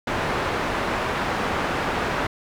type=low-pass noise; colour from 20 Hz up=white; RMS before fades=-25 dBFS; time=0.07-2.27 s; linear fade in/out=5 ms; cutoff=1400 Hz; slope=12 dB/octave; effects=none